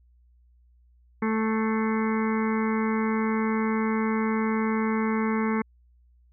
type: harmonic tone with a mistuned harmonic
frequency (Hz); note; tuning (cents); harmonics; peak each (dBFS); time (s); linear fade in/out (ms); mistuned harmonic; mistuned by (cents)
220.1; A3; +1; 1 / 2 / 4 / 5 / 6 / 7 / 8 / 9 / 10; -24 / -30 / -35 / -34 / -39 / -41 / -40 / -38 / -41; 1.22-5.62; 5; 9; +70
effects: added 60 Hz sine -56 dBFS peak until 6.32 s